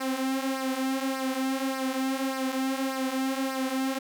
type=tone with flanger; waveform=sawtooth; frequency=264.9 Hz; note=C4; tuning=22 cents sharp; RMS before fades=-29 dBFS; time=0-3.99 s; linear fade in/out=10 ms; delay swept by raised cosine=0.28 to 5.88 ms; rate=1.7 Hz; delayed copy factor=-0.65; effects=none